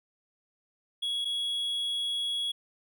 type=tone pair in turn; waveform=triangle; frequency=3340 / 3340 Hz; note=G#7 / G#7; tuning=+9 / +9 cents; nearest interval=unison; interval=0 cents; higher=neither; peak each=-27 / -27 dBFS; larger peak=neither; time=1.02-1.25 / 1.25-2.52 s; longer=second; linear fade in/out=10 ms; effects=none